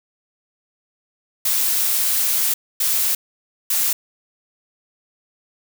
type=noise bursts at uneven times; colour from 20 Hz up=blue; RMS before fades=-19 dBFS; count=3; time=1.45-2.54 / 2.8-3.15 / 3.7-3.93 s; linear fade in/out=5 ms; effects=none